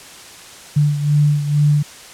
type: beating tone pair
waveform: sine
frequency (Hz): 146.83 / 149.03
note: D3 / D3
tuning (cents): 0 / +26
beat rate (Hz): 2.2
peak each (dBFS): -13 / -19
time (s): 0.76-1.83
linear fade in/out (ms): 10
effects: white hiss -38 dBFS RMS until 2.13 s + low-pass 9000 Hz 12 dB/octave